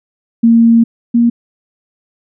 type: tone pair in turn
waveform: sine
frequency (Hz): 230.5 / 235.5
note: A#3 / A#3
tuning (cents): -19 / +18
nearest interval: unison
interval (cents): 37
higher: second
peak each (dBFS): -4 / -6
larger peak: first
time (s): 0.43-0.84 / 1.14-1.3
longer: first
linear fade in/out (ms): 10
effects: none